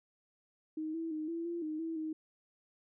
sine tone with pitch steps, 312.7 / 327.9 / 309.8 / 333.9 / 341.8 / 309.6 / 326.7 / 313.9 Hz, D#4 / E4 / D#4 / E4 / F4 / D#4 / E4 / D#4, +9 / -9 / -7 / +22 / -37 / -9 / -15 / +15 cents, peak -35 dBFS, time 0.77-2.13 s, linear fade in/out 5 ms, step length 170 ms, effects none

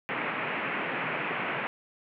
white band-pass noise, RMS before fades -32 dBFS, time 0.09-1.67 s, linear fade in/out 0 ms, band 130 to 2600 Hz, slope 48 dB/octave, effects none

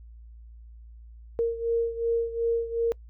sine beating tone pair, 462.6 / 465.3 Hz, A#4 / A#4, -13 / -3 cents, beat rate 2.7 Hz, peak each -25 / -29 dBFS, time 1.39-2.92 s, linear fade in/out 0 ms, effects noise-tail reverb RT60 0.1 s tail -25 dB re dry + added 57 Hz sine -44 dBFS peak until 3.09 s

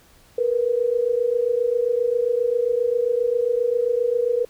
sine tone pair together, 462.5 / 490 Hz, A#4 / B4, -14 / -14 cents, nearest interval minor second, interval 100 cents, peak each -22 / -20 dBFS, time 0.38-4.45 s, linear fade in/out 5 ms, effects pink hiss -54 dBFS RMS until 4.49 s

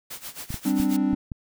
white noise with tremolo, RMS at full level -35 dBFS, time 0.1-0.97 s, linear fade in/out 10 ms, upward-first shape sine, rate 7.4 Hz, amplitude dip 85%
clicks, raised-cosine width 5 ms, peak -20 dBFS, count 5, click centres 0.505 / 0.543 / 0.8 / 1.132 / 1.318 s
triangle chord, G suspended fourth, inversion none, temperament just, 196 / 261.3 / 294 Hz, G3 / C4 / D4, 0 / -2 / +2 cents, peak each -24 / -22 / -22 dBFS, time 0.65-1.15 s, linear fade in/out 10 ms
effects none

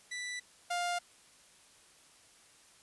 sawtooth tone pair in turn, 1975.5 / 702.9 Hz, B6 / F5, 0 / +11 cents, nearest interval octave + tritone, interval 1789 cents, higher first, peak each -34 / -28 dBFS, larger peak second, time 0.11-0.4 / 0.7-0.99 s, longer neither, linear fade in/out 10 ms, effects white hiss -61 dBFS RMS until 2.82 s + resampled to 24000 Hz

